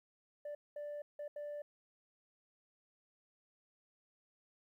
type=tone bursts at uneven times; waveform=sine; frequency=587.3 Hz; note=D5; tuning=in tune; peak=-39 dBFS; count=4; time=0.45-0.55 / 0.76-1.02 / 1.19-1.28 / 1.36-1.62 s; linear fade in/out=5 ms; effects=tanh soft clip ceiling -40 dBFS + 13-bit